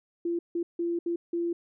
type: tone bursts at uneven times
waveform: sine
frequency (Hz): 341.8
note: F4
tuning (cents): -37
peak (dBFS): -26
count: 5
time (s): 0.25-0.39 / 0.55-0.63 / 0.79-0.99 / 1.06-1.16 / 1.33-1.53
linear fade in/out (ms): 5
effects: none